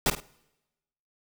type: noise with echo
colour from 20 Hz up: pink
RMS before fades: -23 dBFS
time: 0.06-0.1 s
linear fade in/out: 2 ms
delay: 51 ms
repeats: 2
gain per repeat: -10 dB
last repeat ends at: 0.202 s
effects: noise-tail reverb RT60 1.0 s tail -23 dB re dry